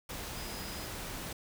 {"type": "tone in noise", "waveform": "sine", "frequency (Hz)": 4978, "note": "D#8", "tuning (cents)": 0, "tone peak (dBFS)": -49, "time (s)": [0.36, 0.86], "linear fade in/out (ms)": 5, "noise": "pink", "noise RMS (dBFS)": -41, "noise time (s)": [0.09, 1.33], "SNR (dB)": -11, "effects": []}